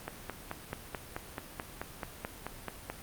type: click train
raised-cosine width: 0.5 ms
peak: -20 dBFS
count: 14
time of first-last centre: 0.08-2.9 s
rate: 4.61 Hz
effects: pink hiss -48 dBFS RMS until 3.02 s + Opus 32 kbps